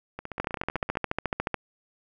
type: two click trains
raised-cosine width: 0.5 ms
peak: -20 / -11 dBFS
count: 13 / 17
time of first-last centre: 0.19-0.954 / 0.4-1.543 s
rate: 15.7 / 14 Hz
effects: none